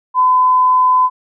sine tone, 1013 Hz, B5, 44 cents sharp, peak -8 dBFS, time 0.14-1.1 s, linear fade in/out 50 ms, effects none

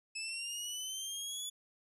20% pulse linear sweep, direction up, 2600 to 3443 Hz, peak -33 dBFS, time 0.15-1.5 s, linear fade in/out 10 ms, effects resampled to 32000 Hz

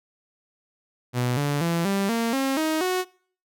sawtooth tone with pitch steps, 123.47 / 144.31 / 168.66 / 197.13 / 230.4 / 269.3 / 314.7 / 367.9 Hz, B2 / D3 / E3 / G3 / A#3 / C#4 / D#4 / F#4, 0 / -30 / +40 / +10 / -20 / -50 / +20 / -10 cents, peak -18 dBFS, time 1.13-3.05 s, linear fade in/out 50 ms, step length 240 ms, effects noise-tail reverb RT60 0.5 s tail -23 dB re dry

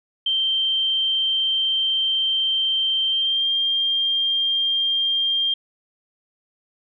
sine tone with pitch glide, 3136 to 3196 Hz, G7 to G7, 0 to +33 cents, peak -18 dBFS, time 0.26-5.54 s, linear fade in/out 5 ms, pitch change +33 cents, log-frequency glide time 3.08-3.49 s, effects none

